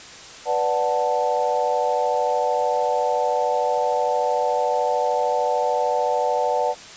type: chord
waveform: sine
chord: B minor seventh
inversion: none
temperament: equal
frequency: 493.9 / 587.3 / 740 / 880 Hz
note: B4 / D5 / F#5 / A5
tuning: 0 / 0 / 0 / 0 cents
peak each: -24 dBFS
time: 0.45-6.75 s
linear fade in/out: 50 ms
effects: white hiss -40 dBFS RMS until 6.96 s + resampled to 16000 Hz